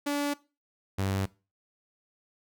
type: tone pair in turn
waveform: sawtooth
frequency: 288 / 96.94 Hz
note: D4 / G2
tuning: -34 / -19 cents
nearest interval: octave + perfect fifth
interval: 1885 cents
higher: first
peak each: -23 dBFS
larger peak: neither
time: 0.06-0.34 / 0.98-1.26 s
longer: neither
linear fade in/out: 10 ms
effects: noise-tail reverb RT60 0.3 s tail -20 dB re dry